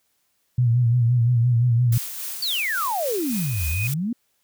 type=tone with vibrato; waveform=sine; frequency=120 Hz; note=B2; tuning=49 cents flat; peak=-15 dBFS; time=0.58-1.98 s; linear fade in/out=5 ms; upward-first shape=sine; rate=5.8 Hz; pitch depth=69 cents each way
type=noise with tremolo; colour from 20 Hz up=blue; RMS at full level=-30 dBFS; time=1.92-3.94 s; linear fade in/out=5 ms; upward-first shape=sine; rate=3.6 Hz; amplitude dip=35%
type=exponential two-way sweep; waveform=sine; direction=down then up; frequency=4699 to 71.6 to 251.4 Hz; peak=-22 dBFS; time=2.42-4.13 s; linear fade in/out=5 ms; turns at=3.68 s
type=tone with exponential growth; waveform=sine; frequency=2489 Hz; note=D#7; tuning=in tune; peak=-24 dBFS; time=2.9-3.87 s; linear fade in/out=1 ms; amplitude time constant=210 ms
effects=white hiss -69 dBFS RMS until 4.43 s